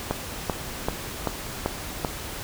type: click train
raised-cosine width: 1 ms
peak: -9 dBFS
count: 6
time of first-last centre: 0.11-2.048 s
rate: 2.58 Hz
effects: pink hiss -35 dBFS RMS until 2.43 s